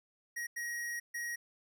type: tone bursts at uneven times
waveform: square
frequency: 1893 Hz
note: A#6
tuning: 26 cents sharp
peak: -37 dBFS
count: 3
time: 0.36-0.47 / 0.56-1 / 1.14-1.36 s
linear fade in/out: 10 ms
effects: none